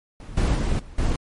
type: noise with level steps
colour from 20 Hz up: brown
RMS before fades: -36 / -19 / -22 / -41 / -22 dBFS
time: 0.2-1.16 s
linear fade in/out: 2 ms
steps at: 0.37 / 0.55 / 0.79 / 0.98 s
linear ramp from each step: 5 ms
effects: MP3 48 kbps